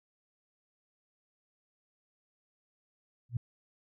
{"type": "tone with exponential growth", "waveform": "sine", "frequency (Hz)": 120, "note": "B2", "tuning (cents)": -49, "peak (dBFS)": -25, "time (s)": [3.29, 3.37], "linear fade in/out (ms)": 5, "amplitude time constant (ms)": 17, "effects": []}